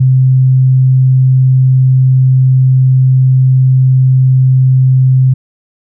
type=tone; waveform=sine; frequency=130.2 Hz; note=C3; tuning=8 cents flat; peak=-4 dBFS; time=0-5.34 s; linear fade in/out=10 ms; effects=none